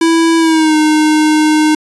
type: tone with pitch glide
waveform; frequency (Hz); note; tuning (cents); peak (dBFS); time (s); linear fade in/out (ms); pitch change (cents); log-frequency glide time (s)
square; 329.6 to 307.5; E4 to D#4; 0 to -20; -8; 0.01-1.75; 5; -120; 0.38-0.76
effects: resampled to 24000 Hz